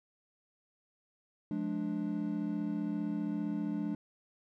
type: chord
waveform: triangle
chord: D diminished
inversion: first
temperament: just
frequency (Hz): 176.2 / 211.4 / 293.7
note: F3 / Ab3 / D4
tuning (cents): +16 / +31 / 0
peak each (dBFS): -37 / -34 / -34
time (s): 1.51-3.95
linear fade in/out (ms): 2
effects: none